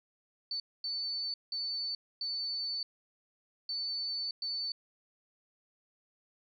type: tone bursts at uneven times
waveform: sine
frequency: 4505 Hz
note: C#8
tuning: 27 cents sharp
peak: -33 dBFS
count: 6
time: 0.51-0.6 / 0.84-1.34 / 1.52-1.95 / 2.21-2.83 / 3.69-4.31 / 4.42-4.72 s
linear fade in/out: 2 ms
effects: none